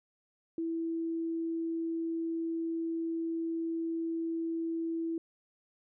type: tone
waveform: sine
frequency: 329.6 Hz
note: E4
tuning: in tune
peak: -31 dBFS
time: 0.58-5.18 s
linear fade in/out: 2 ms
effects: none